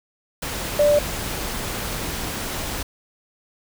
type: tone in noise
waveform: sine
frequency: 587.3 Hz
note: D5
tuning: in tune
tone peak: -13 dBFS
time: 0.79-0.99 s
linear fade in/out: 5 ms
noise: pink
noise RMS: -28 dBFS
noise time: 0.42-2.83 s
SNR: +12 dB
effects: none